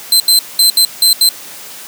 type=tone bursts at uneven times; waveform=sawtooth; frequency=4095 Hz; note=C8; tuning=38 cents flat; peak=-3 dBFS; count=6; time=0.12-0.2 / 0.28-0.39 / 0.59-0.7 / 0.77-0.85 / 1.02-1.13 / 1.21-1.29 s; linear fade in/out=2 ms; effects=white hiss -31 dBFS RMS until 1.87 s + high-pass 150 Hz 12 dB/octave